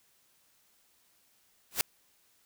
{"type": "noise with exponential growth", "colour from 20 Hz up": "white", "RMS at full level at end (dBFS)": -23, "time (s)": [1.71, 1.81], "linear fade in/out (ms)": 0, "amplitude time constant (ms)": 21, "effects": ["white hiss -68 dBFS RMS until 2.45 s"]}